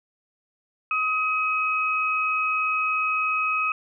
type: tone pair together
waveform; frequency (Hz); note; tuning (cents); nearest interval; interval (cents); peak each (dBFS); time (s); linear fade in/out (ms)
sine; 1263.4 / 2543; D#6 / D#7; +26 / +37; octave; 1211; -24; 0.91-3.72; 2
effects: none